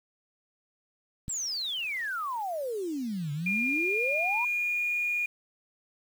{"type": "click", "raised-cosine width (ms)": 5, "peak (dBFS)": -25, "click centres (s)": 1.282}
{"type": "exponential two-way sweep", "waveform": "sine", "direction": "down then up", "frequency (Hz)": [7860, 140.9, 1006], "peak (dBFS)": -30, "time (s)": [1.29, 4.45], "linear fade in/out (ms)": 5, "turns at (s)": 3.32}
{"type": "tone with pitch glide", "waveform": "sine", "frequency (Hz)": [2410, 2434], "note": ["D7", "D#7"], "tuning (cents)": [44, -39], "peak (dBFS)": -26, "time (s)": [3.46, 5.26], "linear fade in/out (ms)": 5, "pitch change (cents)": 17, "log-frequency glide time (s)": [3.68, 4.81]}
{"effects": ["8-bit"]}